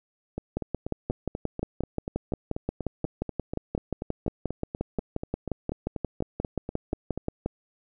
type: two click trains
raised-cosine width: 2 ms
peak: -14 / -18 dBFS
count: 40 / 29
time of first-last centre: 0.57-7.46 / 0.38-7.176 s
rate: 5.66 / 4.12 Hz
effects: none